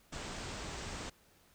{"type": "low-pass noise", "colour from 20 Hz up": "pink", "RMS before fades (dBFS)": -43, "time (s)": [0.12, 1.1], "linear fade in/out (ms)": 10, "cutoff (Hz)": 8500, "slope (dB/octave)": 96, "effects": ["pink hiss -66 dBFS RMS until 1.54 s"]}